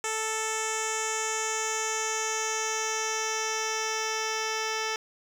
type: tone with low-pass filter sweep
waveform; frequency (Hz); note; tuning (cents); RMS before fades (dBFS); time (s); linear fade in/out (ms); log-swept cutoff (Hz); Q
10% pulse; 440; A4; 0; -30; 0.04-4.96; 2; 8000 to 5100; 4.2
effects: 8-bit